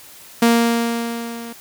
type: tone with level ramp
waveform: sawtooth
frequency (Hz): 233.1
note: A#3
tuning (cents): 0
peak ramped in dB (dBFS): -6 to -27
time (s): 0.42-1.53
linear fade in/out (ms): 5
effects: white hiss -42 dBFS RMS until 1.6 s